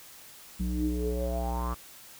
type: tone with low-pass filter sweep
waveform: square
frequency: 60.8 Hz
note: B1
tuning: 26 cents flat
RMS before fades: -30 dBFS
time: 0.59-1.75 s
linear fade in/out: 20 ms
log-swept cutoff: 210 to 1200 Hz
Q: 8.5
effects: white hiss -50 dBFS RMS until 2.19 s